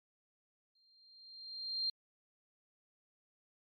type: tone with exponential growth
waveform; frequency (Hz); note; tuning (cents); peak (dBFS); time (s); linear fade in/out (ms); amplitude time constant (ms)
sine; 4186; C8; 0; -31; 0.75-1.9; 5; 250
effects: MP3 48 kbps